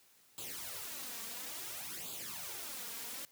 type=noise with flanger; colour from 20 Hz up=white; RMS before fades=-44 dBFS; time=0.38-3.25 s; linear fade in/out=0 ms; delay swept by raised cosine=0.26 to 4.36 ms; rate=0.58 Hz; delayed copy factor=+0.75; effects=white hiss -66 dBFS RMS until 3.31 s + high-pass 80 Hz 12 dB/octave